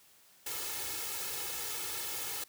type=noise with comb filter; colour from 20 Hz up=white; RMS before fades=-38 dBFS; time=0.46-2.44 s; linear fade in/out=5 ms; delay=2.3 ms; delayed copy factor=+0.85; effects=white hiss -62 dBFS RMS until 2.48 s + high-pass 80 Hz 12 dB/octave